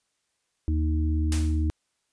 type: harmonic tone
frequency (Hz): 77.78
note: D#2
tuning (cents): 0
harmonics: 1 / 3 / 4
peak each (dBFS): -22 / -36 / -31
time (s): 0.68-1.7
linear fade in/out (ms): 0
type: noise with exponential decay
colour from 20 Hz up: white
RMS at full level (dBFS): -30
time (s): 1.32-1.68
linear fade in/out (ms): 1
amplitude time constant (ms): 77
effects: white hiss -75 dBFS RMS until 2.12 s + resampled to 22050 Hz